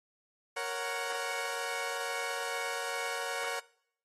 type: chord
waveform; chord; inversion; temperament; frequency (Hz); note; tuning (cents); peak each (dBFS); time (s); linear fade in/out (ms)
15% pulse; F# major; first; equal; 466.2 / 554.4 / 740; A#4 / C#5 / F#5; 0 / 0 / 0; -32; 0.56-3.6; 10
effects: noise-tail reverb RT60 0.7 s tail -22 dB re dry + AAC 32 kbps